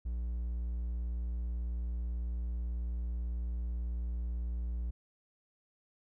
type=tone; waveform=triangle; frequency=59.1 Hz; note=A#1; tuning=24 cents sharp; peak=-31 dBFS; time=0.05-4.91 s; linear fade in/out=10 ms; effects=none